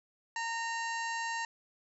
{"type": "harmonic tone with a mistuned harmonic", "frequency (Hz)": 920, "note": "A#5", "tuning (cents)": -23, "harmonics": [1, 2, 3, 4, 5, 6, 7, 8], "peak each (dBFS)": [-36, -37, -44, -49, -50, -52, -49, -49], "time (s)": [0.36, 1.45], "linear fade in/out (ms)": 2, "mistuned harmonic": 4, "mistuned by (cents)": 150, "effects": []}